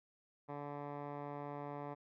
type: tone with low-pass filter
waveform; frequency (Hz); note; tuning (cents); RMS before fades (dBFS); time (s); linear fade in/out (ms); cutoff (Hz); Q
10% pulse; 144.6; D3; -27; -45; 0.48-1.95; 20; 1200; 1.8
effects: none